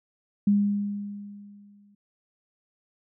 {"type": "tone with exponential decay", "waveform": "sine", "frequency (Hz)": 203.4, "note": "G#3", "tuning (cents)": -36, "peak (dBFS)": -16, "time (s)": [0.47, 1.95], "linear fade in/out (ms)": 5, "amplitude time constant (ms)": 320, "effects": []}